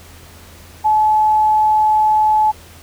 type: tone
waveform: sine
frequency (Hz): 859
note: A5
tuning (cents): -42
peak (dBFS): -10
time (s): 0.84-2.52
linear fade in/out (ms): 20
effects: added 83 Hz sine -42 dBFS peak until 2.82 s + pink hiss -42 dBFS RMS until 2.82 s